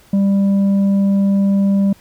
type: tone with tanh clipping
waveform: triangle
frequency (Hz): 197.5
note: G3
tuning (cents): +13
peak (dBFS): -12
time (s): 0.13-1.93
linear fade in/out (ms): 5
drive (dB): 9
effects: pink hiss -49 dBFS RMS until 2 s